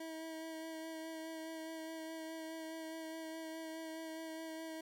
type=tone with vibrato; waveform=25% pulse; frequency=321.6 Hz; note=E4; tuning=43 cents flat; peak=-40 dBFS; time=0-4.81 s; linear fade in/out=5 ms; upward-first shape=sine; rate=4.8 Hz; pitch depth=17 cents each way; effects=12-bit